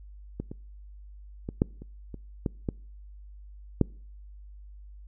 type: clicks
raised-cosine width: 3 ms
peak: -19 / -24 / -20 / -8 / -29 / -26 / -14 / -15 / -7 dBFS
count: 9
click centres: 0.4 / 0.515 / 1.489 / 1.619 / 1.82 / 2.143 / 2.462 / 2.688 / 3.813 s
effects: noise-tail reverb RT60 0.5 s tail -26 dB re dry + added 50 Hz sine -44 dBFS peak until 5.07 s